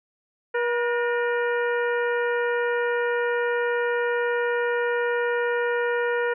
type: harmonic tone with a mistuned harmonic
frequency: 479.4 Hz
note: A#4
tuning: 48 cents sharp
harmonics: 1 / 2 / 3 / 4 / 5 / 6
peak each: -23 / -31 / -29 / -31 / -40 / -46 dBFS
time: 0.54-6.34 s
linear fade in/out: 10 ms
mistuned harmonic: 4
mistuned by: -74 cents
effects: none